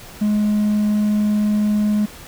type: tone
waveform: triangle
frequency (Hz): 210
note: G#3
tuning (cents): +19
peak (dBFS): -12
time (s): 0.21-2.06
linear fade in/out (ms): 10
effects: tanh soft clip ceiling -8 dBFS + pink hiss -39 dBFS RMS until 2.27 s